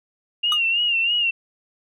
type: tone with vibrato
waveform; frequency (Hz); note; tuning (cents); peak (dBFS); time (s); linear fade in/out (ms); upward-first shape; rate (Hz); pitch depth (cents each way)
sine; 2794; F7; 0; -17; 0.43-1.31; 10; sine; 3.1; 71
type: tone with exponential decay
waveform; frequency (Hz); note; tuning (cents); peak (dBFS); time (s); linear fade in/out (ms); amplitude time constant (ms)
square; 1232; D#6; -17; -20; 0.52-0.6; 2; 17
effects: MP3 96 kbps